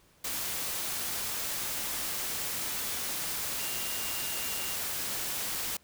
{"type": "tone in noise", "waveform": "sine", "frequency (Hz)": 2800, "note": "F7", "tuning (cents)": 4, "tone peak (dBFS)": -43, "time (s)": [3.59, 4.75], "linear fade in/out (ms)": 5, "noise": "white", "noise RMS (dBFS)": -34, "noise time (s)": [0.24, 5.77], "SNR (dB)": -12, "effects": ["pink hiss -63 dBFS RMS until 5.83 s"]}